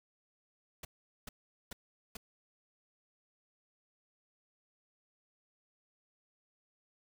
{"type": "noise bursts", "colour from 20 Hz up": "pink", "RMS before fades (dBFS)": -44, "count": 4, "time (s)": [0.83, 2.17], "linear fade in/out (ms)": 5, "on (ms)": 20, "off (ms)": 420, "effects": []}